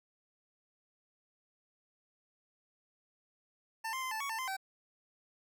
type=tone with pitch steps; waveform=25% pulse; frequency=894 / 1047 / 1035 / 878 / 1118 / 893 / 1037 / 770 Hz; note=A5 / C6 / C6 / A5 / C#6 / A5 / C6 / G5; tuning=+27 / +1 / -19 / -4 / +14 / +25 / -16 / -31 cents; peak=-32 dBFS; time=3.84-4.568 s; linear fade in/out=10 ms; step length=91 ms; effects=none